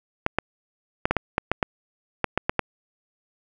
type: clicks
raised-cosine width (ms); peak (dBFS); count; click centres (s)
0.5; -5; 12; 0.264 / 0.386 / 1.055 / 1.11 / 1.167 / 1.381 / 1.516 / 1.628 / 2.243 / 2.376 / 2.495 / 2.593
effects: none